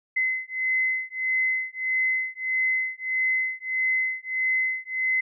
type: beating tone pair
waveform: sine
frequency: 2044 / 2045.6 Hz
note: C7 / C7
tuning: -41 / -40 cents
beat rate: 1.6 Hz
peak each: -26 / -26 dBFS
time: 0.16-5.21 s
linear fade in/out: 10 ms
effects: none